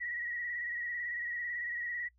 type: tone with vibrato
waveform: sine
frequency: 1920 Hz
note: B6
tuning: 49 cents flat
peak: -35 dBFS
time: 0-2.09 s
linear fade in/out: 20 ms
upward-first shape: square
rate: 18 Hz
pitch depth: 33 cents each way
effects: noise-tail reverb RT60 0.1 s tail -24 dB re dry + added 60 Hz sine -66 dBFS peak until 2.18 s